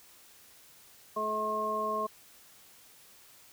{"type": "harmonic tone", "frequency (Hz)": 214.7, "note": "A3", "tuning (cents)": -42, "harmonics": [1, 2, 3, 5], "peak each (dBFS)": [-42, -37, -36, -31], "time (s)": [1.16, 2.07], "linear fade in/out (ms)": 10, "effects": ["white hiss -57 dBFS RMS until 3.52 s"]}